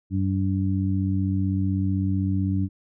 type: harmonic tone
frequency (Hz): 95.8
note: G2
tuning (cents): -39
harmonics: 1 / 2 / 3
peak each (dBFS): -23 / -26 / -28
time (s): 0.1-2.69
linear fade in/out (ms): 50
effects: none